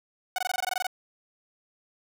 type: tone bursts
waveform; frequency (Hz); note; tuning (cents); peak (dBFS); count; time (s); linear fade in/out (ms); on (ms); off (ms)
sawtooth; 740; F#5; 0; -22; 12; 0.36-0.868; 2; 24; 20
effects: none